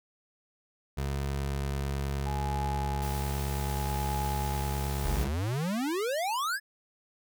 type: tone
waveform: 25% pulse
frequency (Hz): 69.3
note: C#2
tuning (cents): 0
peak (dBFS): -26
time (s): 0.97-5.28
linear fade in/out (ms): 10
type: tone with tremolo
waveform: sine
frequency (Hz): 841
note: G#5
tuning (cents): +22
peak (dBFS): -32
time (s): 2.26-5.17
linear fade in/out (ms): 5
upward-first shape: triangle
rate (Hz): 0.64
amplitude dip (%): 75
type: noise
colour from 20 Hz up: white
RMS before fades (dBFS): -43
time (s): 3.02-5.24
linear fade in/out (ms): 5
type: exponential sweep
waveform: square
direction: up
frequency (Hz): 36.52 to 1760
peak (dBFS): -29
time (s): 5.02-6.6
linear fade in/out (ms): 50
effects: none